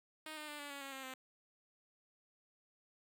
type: tone with pitch steps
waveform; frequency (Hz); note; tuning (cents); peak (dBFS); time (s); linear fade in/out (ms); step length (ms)
5% pulse; 311.1 / 303.3 / 295.7 / 288.3 / 281 / 274 / 267.1 / 260.4; D#4 / D#4 / D4 / D4 / C#4 / C#4 / C4 / C4; 0 / -44 / +12 / -32 / +24 / -20 / +36 / -8; -34; 0.26-1.14; 2; 110
effects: none